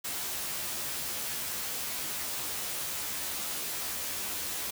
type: noise with comb filter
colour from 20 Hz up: white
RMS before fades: -35 dBFS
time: 0.04-4.71 s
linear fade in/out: 10 ms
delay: 14 ms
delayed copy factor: +0.75
effects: none